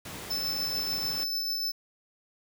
pink noise, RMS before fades -40 dBFS, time 0.05-1.24 s, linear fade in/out 5 ms
square tone with tremolo, 5274 Hz, E8, in tune, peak -28 dBFS, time 0.3-1.72 s, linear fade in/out 10 ms, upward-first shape sine, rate 6.8 Hz, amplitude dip 25%
effects high-pass 80 Hz 12 dB/octave

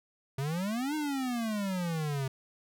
square exponential two-way sweep, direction up then down, 130.81 to 311.1 to 130.81 Hz, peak -31 dBFS, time 0.38-2.28 s, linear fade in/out 5 ms, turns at 0.95 s, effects none

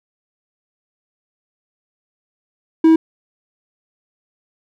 triangle tone, 322.5 Hz, E4, 38 cents flat, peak -5 dBFS, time 2.84-2.96 s, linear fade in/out 5 ms, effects none

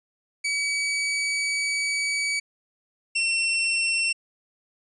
sawtooth tone pair in turn, 2278 / 2709 Hz, C#7 / E7, +47 / +47 cents, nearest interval minor third, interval 300 cents, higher second, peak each -20 / -18 dBFS, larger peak second, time 0.44-2.4 / 3.15-4.13 s, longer first, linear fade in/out 10 ms, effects resampled to 22050 Hz

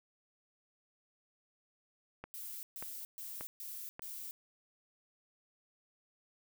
click train, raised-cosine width 0.5 ms, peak -29 dBFS, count 4, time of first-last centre 2.24-3.994 s, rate 1.71 Hz
violet noise bursts, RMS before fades -45 dBFS, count 5, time 2.34-4.31 s, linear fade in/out 0 ms, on 290 ms, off 130 ms
effects none

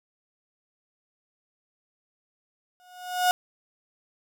35% pulse tone with exponential growth, 725 Hz, F#5, 35 cents flat, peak -15 dBFS, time 2.8-3.31 s, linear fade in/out 0 ms, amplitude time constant 110 ms, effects none

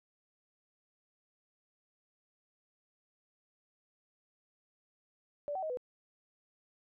sine tone with pitch steps, 582 / 758 / 628 / 498.4 Hz, D5 / F#5 / D#5 / B4, -16 / +42 / +16 / +16 cents, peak -34 dBFS, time 5.48-5.772 s, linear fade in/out 0 ms, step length 73 ms, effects none

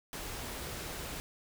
pink noise, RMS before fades -41 dBFS, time 0.13-1.2 s, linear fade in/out 0 ms, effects none

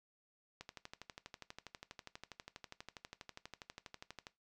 click train, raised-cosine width 0.2 ms, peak -30 dBFS, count 46, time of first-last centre 0.61-4.269 s, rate 12.3 Hz, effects noise-tail reverb RT60 0.2 s tail -17 dB re dry

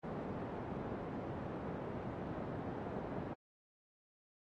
pink band-pass noise, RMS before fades -43 dBFS, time 0.03-3.34 s, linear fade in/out 10 ms, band 120 to 780 Hz, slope 12 dB/octave, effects AAC 32 kbps

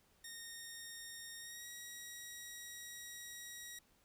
10% pulse tone with pitch glide, 1849 to 1906.5 Hz, A#6 to A#6, -15 to +38 cents, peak -39 dBFS, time 0.24-3.79 s, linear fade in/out 5 ms, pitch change +53 cents, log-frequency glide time 1.38-1.67 s, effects pink hiss -72 dBFS RMS until 4.04 s

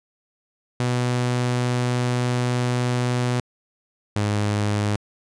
sawtooth tone pair in turn, 123.47 / 103.83 Hz, B2 / G#2, 0 / 0 cents, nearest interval minor third, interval 300 cents, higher first, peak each -16 dBFS, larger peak neither, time 0.8-3.4 / 4.16-4.96 s, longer first, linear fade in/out 0 ms, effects resampled to 22050 Hz

